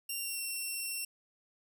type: tone with pitch glide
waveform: 5% pulse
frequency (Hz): 2769 to 2717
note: F7 to F7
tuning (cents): -15 to -48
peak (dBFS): -27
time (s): 0.09-1.05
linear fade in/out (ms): 5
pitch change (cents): -33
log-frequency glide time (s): 0.21-0.4
effects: 11-bit